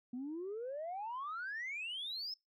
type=exponential sweep; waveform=sine; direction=up; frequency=239.1 to 5320 Hz; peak=-38 dBFS; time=0.13-2.34 s; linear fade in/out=5 ms; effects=noise-tail reverb RT60 0.2 s tail -25 dB re dry + tanh soft clip ceiling -36 dBFS